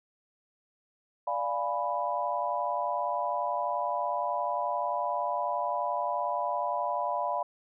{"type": "chord", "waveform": "sine", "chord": "D diminished seventh", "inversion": "none", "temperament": "equal", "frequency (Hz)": [587.3, 698.5, 830.6, 987.8], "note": ["D5", "F5", "Ab5", "Cb6"], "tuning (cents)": [0, 0, 0, 0], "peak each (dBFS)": [-34, -33, -36, -31], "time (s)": [1.27, 7.43], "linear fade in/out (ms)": 5, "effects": []}